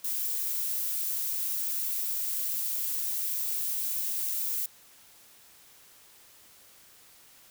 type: noise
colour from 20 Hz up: violet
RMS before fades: -31 dBFS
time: 0.04-4.66 s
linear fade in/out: 5 ms
effects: white hiss -56 dBFS RMS until 7.5 s